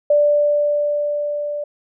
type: tone with level ramp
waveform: sine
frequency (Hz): 587.3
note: D5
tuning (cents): 0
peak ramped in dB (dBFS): -10 to -22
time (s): 0.1-1.64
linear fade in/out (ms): 5
effects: none